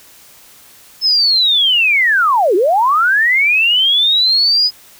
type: linear two-way sweep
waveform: sine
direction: down then up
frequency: 5274 to 338.4 to 5040 Hz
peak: -9 dBFS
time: 1.01-4.71 s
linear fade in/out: 50 ms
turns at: 2.55 s
effects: white hiss -43 dBFS RMS until 4.99 s